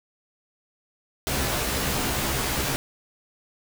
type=noise with comb filter; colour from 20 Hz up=pink; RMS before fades=-26 dBFS; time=1.27-2.76 s; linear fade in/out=0 ms; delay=15 ms; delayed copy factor=+0.75; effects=none